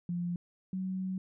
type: tone pair in turn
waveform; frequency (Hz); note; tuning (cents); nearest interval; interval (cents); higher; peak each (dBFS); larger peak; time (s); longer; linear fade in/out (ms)
sine; 174.61 / 187.62; F3 / F#3; 0 / +24; minor second; 124; second; -31 / -32; first; 0.09-0.36 / 0.73-1.18; second; 2
effects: none

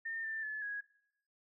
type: tone with pitch steps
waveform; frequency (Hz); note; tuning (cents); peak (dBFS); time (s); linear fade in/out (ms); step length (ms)
sine; 1815 / 1781 / 1724 / 1660; A#6 / A6 / A6 / G#6; -47 / +21 / -36 / -1; -37; 0.05-0.81; 10; 190
effects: noise-tail reverb RT60 0.8 s tail -21 dB re dry

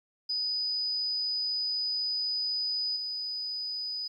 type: tone with level steps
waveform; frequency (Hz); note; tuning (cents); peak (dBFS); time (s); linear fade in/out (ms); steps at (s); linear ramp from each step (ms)
sine; 4978; D#8; 0; -28 / -32; 0.29-4.08; 10; 2.96; 5
effects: 11-bit

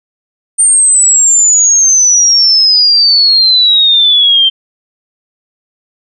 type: exponential sweep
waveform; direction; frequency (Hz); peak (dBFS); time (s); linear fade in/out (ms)
sine; down; 8900 to 3127; -4; 0.58-4.5; 20
effects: none

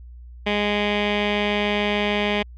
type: tone with low-pass filter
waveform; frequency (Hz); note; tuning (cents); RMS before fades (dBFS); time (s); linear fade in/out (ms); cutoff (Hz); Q
15% pulse; 206.7; G#3; -8; -22; 0.46-2.43; 10; 2800; 7.3
effects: added 60 Hz sine -38 dBFS peak until 2.57 s

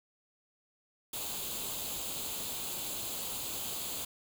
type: noise with comb filter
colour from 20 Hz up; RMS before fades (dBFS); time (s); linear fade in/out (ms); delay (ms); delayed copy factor
white; -38; 1.13-4.05; 5; 0.27; +0.65
effects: none

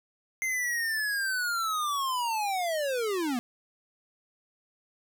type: linear sweep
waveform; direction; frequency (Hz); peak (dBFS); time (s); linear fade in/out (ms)
square; down; 2096 to 229.8; -28; 0.42-3.39; 0
effects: none

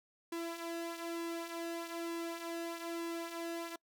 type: tone with flanger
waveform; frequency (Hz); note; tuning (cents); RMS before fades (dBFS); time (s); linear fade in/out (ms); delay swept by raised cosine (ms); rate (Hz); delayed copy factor
sawtooth; 336; E4; +33; -41; 0.32-3.76; 5; 1.6 to 3.9; 1.1; -0.55
effects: noise-tail reverb RT60 0.1 s tail -25 dB re dry

